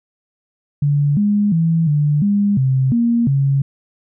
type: tone with pitch steps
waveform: sine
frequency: 144.3 / 206 / 164.3 / 147.6 / 203 / 131.8 / 234.8 / 138 Hz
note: D3 / G#3 / E3 / D3 / G#3 / C3 / A#3 / C#3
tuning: -30 / -14 / -5 / +9 / -39 / +13 / +13 / -7 cents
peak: -12 dBFS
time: 0.82-3.62 s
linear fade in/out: 5 ms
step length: 350 ms
effects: none